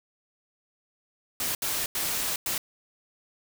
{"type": "noise bursts at uneven times", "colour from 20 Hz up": "white", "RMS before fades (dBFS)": -29, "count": 4, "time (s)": [[1.4, 1.55], [1.62, 1.86], [1.95, 2.36], [2.46, 2.58]], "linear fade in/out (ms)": 2, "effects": []}